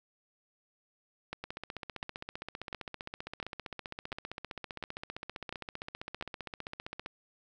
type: two click trains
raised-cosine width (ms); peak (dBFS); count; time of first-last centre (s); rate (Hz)
0.3; -21 / -23; 8 / 87; 1.33-6.225 / 1.44-7.061; 1.43 / 15.3
effects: none